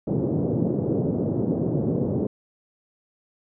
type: band-pass noise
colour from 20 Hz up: pink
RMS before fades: -24 dBFS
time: 0.07-2.27 s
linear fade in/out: 5 ms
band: 120 to 480 Hz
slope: 24 dB/octave
effects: none